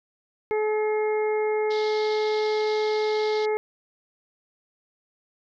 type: harmonic tone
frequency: 428.2 Hz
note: A4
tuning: 47 cents flat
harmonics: 1 / 2 / 3 / 4 / 5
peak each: -22 / -31 / -42 / -44 / -35 dBFS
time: 0.51-3.57 s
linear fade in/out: 0 ms
type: band-pass noise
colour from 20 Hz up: white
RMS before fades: -39 dBFS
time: 1.7-3.46 s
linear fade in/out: 10 ms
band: 3300 to 4800 Hz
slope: 48 dB/octave
effects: none